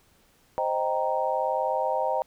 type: chord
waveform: sine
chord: C minor seventh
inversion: none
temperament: equal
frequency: 523.3 / 622.3 / 784 / 932.3 Hz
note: C5 / Eb5 / G5 / Bb5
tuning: 0 / 0 / 0 / 0 cents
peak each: -29 dBFS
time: 0.58-2.22 s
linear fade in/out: 0 ms
effects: pink hiss -62 dBFS RMS until 2.26 s